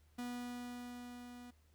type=tone with level ramp; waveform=45% pulse; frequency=244.3 Hz; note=B3; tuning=19 cents flat; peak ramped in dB=-40 to -51 dBFS; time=0.18-1.51 s; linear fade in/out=10 ms; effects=added 76 Hz sine -66 dBFS peak until 1.74 s + pink hiss -75 dBFS RMS until 1.74 s